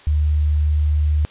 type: tone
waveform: sine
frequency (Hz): 75.2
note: D2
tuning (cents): +42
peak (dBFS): -14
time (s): 0.07-1.25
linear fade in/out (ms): 0
effects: white hiss -45 dBFS RMS until 1.3 s + resampled to 8000 Hz